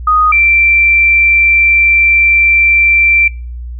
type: tone pair in turn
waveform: sine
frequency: 1244.5 / 2349 Hz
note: D#6 / D7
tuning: 0 / 0 cents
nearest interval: major seventh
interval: 1100 cents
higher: second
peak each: -6 dBFS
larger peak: neither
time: 0.07-0.32 / 0.32-3.28 s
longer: second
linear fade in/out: 5 ms
effects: noise-tail reverb RT60 0.4 s tail -23 dB re dry + added 60 Hz sine -21 dBFS peak until 3.79 s